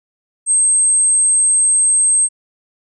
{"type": "tone", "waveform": "sine", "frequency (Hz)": 8372, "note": "C9", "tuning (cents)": 0, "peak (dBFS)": -9, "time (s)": [0.46, 2.29], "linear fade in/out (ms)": 50, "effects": ["tanh soft clip ceiling -5 dBFS"]}